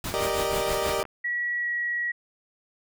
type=noise with tremolo; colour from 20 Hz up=pink; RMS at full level=-30 dBFS; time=0.04-1.01 s; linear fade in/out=2 ms; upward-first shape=triangle; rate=6.2 Hz; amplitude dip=85%
type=chord; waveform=30% pulse; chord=Eb major seventh; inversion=first; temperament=equal; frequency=392 / 466.2 / 587.3 / 622.3 Hz; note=G4 / Bb4 / D5 / Eb5; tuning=0 / 0 / 0 / 0 cents; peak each=-28 dBFS; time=0.14-1.03 s; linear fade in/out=0 ms
type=clicks; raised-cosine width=0.5 ms; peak=-26 dBFS; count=2; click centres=1.039 / 1.053 s
type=tone with pitch glide; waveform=sine; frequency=1928 to 1916.9 Hz; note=B6 to A#6; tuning=-42 to +48 cents; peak=-25 dBFS; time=1.24-2.12 s; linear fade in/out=10 ms; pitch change=-10 cents; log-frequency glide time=1.6-1.68 s
effects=none